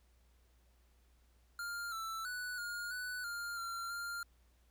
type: tone with pitch steps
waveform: square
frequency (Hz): 1401 / 1327 / 1481 / 1425 / 1488 / 1403 / 1373 / 1396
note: F6 / E6 / F#6 / F6 / F#6 / F6 / F6 / F6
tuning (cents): +5 / +11 / +1 / +34 / +9 / +8 / -30 / -1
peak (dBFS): -40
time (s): 1.59-4.23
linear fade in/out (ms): 2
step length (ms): 330
effects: added 60 Hz sine -66 dBFS peak until 4.7 s + pink hiss -75 dBFS RMS until 4.7 s